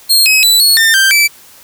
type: tone with pitch steps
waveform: sawtooth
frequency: 4235 / 2549 / 3974 / 4351 / 1803 / 1571 / 2318 Hz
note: C8 / D#7 / B7 / C#8 / A6 / G6 / D7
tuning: +20 / +41 / +10 / -33 / +42 / +3 / -23 cents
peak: -3 dBFS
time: 0.09-1.28 s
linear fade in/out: 20 ms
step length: 170 ms
effects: white hiss -40 dBFS RMS until 1.63 s